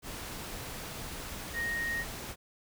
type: tone in noise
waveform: sine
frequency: 1864.7 Hz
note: A#6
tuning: in tune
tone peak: -31 dBFS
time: 1.53-2.05 s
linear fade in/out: 50 ms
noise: pink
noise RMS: -41 dBFS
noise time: 0.02-2.36 s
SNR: +7 dB
effects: none